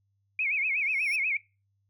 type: tone with vibrato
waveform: sine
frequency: 2351 Hz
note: D7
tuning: 1 cent sharp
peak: -25 dBFS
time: 0.39-1.37 s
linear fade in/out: 2 ms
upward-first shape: sine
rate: 8.2 Hz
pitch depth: 170 cents each way
type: tone with exponential growth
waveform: 25% pulse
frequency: 5490 Hz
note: F8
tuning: 31 cents flat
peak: -32 dBFS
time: 0.76-1.16 s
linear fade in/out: 5 ms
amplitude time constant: 86 ms
effects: noise-tail reverb RT60 0.3 s tail -22 dB re dry + added 99 Hz sine -70 dBFS peak until 1.89 s